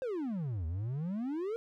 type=exponential two-way sweep; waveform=triangle; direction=down then up; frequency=542 to 77 to 473.4 Hz; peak=-31 dBFS; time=0.02-1.56 s; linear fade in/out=0 ms; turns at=0.66 s; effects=none